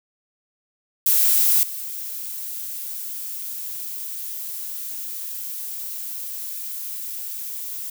violet noise with level steps, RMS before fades -17 / -31 dBFS, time 1.06-7.9 s, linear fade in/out 5 ms, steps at 1.63 s, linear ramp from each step 2 ms, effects none

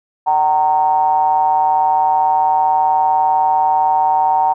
triangle ring-modulated tone, 80.2 Hz, E2, 47 cents flat, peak -6 dBFS, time 0.26-4.54 s, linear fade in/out 20 ms, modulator 841 Hz, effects none

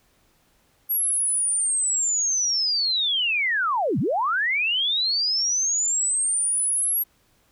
sine linear two-way sweep, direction down then up, 11590 to 109.6 to 11590 Hz, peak -20 dBFS, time 0.89-7.04 s, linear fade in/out 20 ms, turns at 3.99 s, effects pink hiss -63 dBFS RMS until 7.51 s

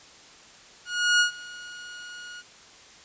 sawtooth tone with ADSR envelope, 1444 Hz, F#6, 43 cents flat, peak -13 dBFS, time 0.85-2.43 s, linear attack 350 ms, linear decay 110 ms, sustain -22 dB, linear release 41 ms, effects white hiss -50 dBFS RMS until 3.04 s + resampled to 16000 Hz

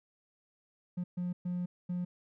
triangle tone bursts at uneven times, 178 Hz, F3, 33 cents sharp, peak -29 dBFS, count 4, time 0.97-1.04 / 1.17-1.33 / 1.45-1.66 / 1.89-2.05 s, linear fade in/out 10 ms, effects tanh soft clip ceiling -27 dBFS

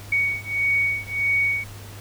sine beating tone pair, 2237 / 2238.6 Hz, C#7 / C#7, +15 / +16 cents, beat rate 1.6 Hz, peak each -23 / -23 dBFS, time 0.12-1.64 s, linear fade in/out 5 ms, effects added 101 Hz sine -38 dBFS peak until 2 s + pink hiss -43 dBFS RMS until 2 s

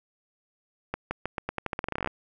accelerating click train, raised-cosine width 0.5 ms, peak -14 dBFS, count 19, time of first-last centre 0.94-2.074 s, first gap 170 ms, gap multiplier 0.86, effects none

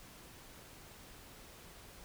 silence, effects pink hiss -55 dBFS RMS until 2.04 s

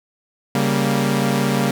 sawtooth chord, G diminished, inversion second, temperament equal with one note detuned, 139.31 / 196 / 233.1 Hz, Db3 / G3 / Bb3, +9 / 0 / 0 cents, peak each -17 dBFS, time 0.55-1.71 s, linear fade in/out 2 ms, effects none

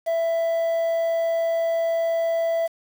triangle tone with quantisation, 663 Hz, E5, 10 cents sharp, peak -18 dBFS, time 0.06-2.68 s, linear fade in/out 20 ms, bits 7, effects none

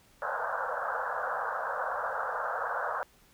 white band-pass noise, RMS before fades -33 dBFS, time 0.22-3.03 s, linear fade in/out 0 ms, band 480 to 1600 Hz, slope 96 dB/octave, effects pink hiss -62 dBFS RMS until 3.33 s

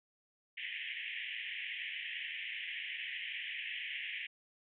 pink band-pass noise, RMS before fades -42 dBFS, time 0.57-4.27 s, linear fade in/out 10 ms, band 1800 to 3200 Hz, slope 96 dB/octave, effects none

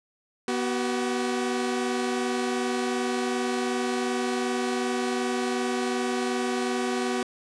sawtooth tone pair together, 244.5 / 378.1 Hz, B3 / F#4, -17 / +38 cents, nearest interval minor sixth, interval 755 cents, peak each -24 dBFS, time 0.48-7.23 s, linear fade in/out 2 ms, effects resampled to 22050 Hz + 10-bit

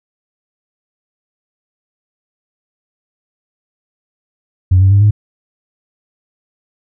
sine tone with pitch steps, 92 / 96.02 / 100.21 / 104.59 Hz, F#2 / G2 / G2 / G#2, -9 / -35 / +39 / +13 cents, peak -4 dBFS, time 4.71-5.11 s, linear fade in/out 10 ms, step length 100 ms, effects tanh soft clip ceiling -2 dBFS

